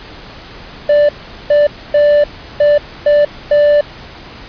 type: tone bursts at uneven times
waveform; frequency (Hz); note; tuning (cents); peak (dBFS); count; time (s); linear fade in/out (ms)
triangle; 587.3; D5; 0; -4; 6; 0.89-1.09 / 1.5-1.67 / 1.94-2.24 / 2.6-2.78 / 3.06-3.25 / 3.51-3.81; 5
effects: pink hiss -33 dBFS RMS until 4.48 s + resampled to 11025 Hz